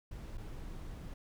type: noise with dropouts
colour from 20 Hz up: brown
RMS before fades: -44 dBFS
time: 0.11-1.14 s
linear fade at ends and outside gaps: 5 ms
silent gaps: 0.374-0.379 s
effects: none